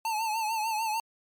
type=tone with vibrato; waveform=square; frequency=880 Hz; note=A5; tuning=in tune; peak=-28 dBFS; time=0.05-1 s; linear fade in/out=2 ms; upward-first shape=triangle; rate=6.7 Hz; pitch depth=82 cents each way; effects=MP3 96 kbps